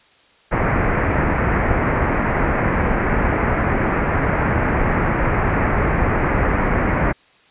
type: low-pass noise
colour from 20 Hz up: pink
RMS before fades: -18 dBFS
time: 0.51-7.13 s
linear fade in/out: 20 ms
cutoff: 2200 Hz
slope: 48 dB/octave
effects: white hiss -53 dBFS RMS until 7.5 s + resampled to 8000 Hz